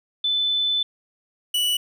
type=tone pair in turn; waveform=sine / 45% pulse; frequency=3510 / 2952 Hz; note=A7 / F#7; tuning=-5 / -5 cents; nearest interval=minor third; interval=300 cents; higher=first; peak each=-19 dBFS; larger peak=neither; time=0.24-0.83 / 1.54-1.77 s; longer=first; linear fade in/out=5 ms; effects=none

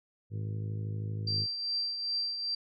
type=harmonic tone; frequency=52.7 Hz; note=G#1; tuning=26 cents sharp; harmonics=2 / 3 / 4 / 5 / 6 / 7 / 8 / 9; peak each=-33 / -42 / -49 / -52 / -55 / -52 / -57 / -54 dBFS; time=0.3-1.47 s; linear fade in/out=50 ms
type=tone with tremolo; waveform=sine; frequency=4705 Hz; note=D8; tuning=2 cents sharp; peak=-28 dBFS; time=1.27-2.55 s; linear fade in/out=5 ms; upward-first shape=triangle; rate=2.5 Hz; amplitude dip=55%
effects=none

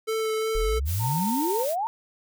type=tone with vibrato; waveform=square; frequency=440 Hz; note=A4; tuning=in tune; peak=-25 dBFS; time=0.07-0.8 s; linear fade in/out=20 ms; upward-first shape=sine; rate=2.8 Hz; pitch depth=12 cents each way
type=exponential sweep; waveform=sine; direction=up; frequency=35 to 937 Hz; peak=-24 dBFS; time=0.55-1.87 s; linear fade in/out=0 ms
type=noise; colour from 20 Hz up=blue; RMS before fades=-34 dBFS; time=0.85-1.76 s; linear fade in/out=50 ms
type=tone with tremolo; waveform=sine; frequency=911 Hz; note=A#5; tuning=40 cents flat; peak=-26 dBFS; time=0.99-1.66 s; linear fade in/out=50 ms; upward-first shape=sine; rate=18 Hz; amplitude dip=25%
effects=none

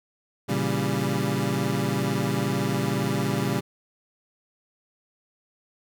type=chord; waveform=25% pulse; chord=A# diminished seventh; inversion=none; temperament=equal; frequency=116.54 / 138.59 / 164.81 / 196 Hz; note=A#2 / C#3 / E3 / G3; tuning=0 / 0 / 0 / 0 cents; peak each=-26 / -24 / -29 / -24 dBFS; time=0.48-3.61 s; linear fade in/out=20 ms; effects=none

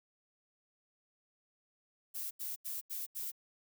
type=noise bursts; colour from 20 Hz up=violet; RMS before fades=-40 dBFS; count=5; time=2.14-3.318 s; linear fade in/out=20 ms; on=170 ms; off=82 ms; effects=none

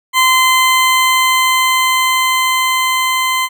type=tone with level ramp; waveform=20% pulse; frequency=1033 Hz; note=C6; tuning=22 cents flat; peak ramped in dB=-3 to -8 dBFS; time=0.13-3.49 s; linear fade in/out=50 ms; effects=none

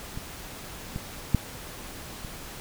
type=clicks; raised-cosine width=5 ms; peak=-23 / -20 / -7 / -25 dBFS; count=4; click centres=0.175 / 0.961 / 1.347 / 2.248 s; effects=pink hiss -41 dBFS RMS until 2.6 s

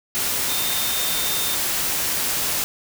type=tone in noise; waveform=sine; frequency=3635 Hz; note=A#7; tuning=44 cents flat; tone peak=-28 dBFS; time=0.49-1.55 s; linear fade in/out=0 ms; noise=white; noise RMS=-23 dBFS; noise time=0.15-2.64 s; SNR=-8 dB; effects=none

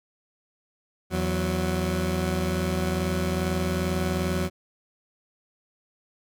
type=tone pair together; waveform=20% pulse; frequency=82.41 / 185 Hz; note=E2 / F#3; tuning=0 / 0 cents; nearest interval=octave + major second; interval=1400 cents; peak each=-22 dBFS; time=1.1-4.5 s; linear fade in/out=50 ms; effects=none

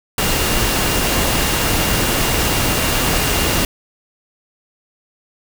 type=tone in noise; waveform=sine; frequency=2800 Hz; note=F7; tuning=4 cents sharp; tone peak=-28 dBFS; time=0.18-3.65 s; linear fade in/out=2 ms; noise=pink; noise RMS=-17 dBFS; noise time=0.18-3.65 s; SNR=-14 dB; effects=none

